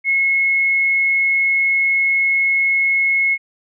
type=tone; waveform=sine; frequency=2176 Hz; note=C#7; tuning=33 cents flat; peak=-13 dBFS; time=0.04-3.38 s; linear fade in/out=50 ms; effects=none